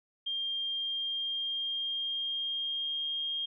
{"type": "tone with pitch glide", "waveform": "sine", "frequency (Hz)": [3200, 3228], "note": ["G7", "G#7"], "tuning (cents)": [35, -50], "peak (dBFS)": -31, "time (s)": [0.26, 3.46], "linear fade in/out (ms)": 10, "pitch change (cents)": 15, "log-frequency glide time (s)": [0.62, 3.25], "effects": []}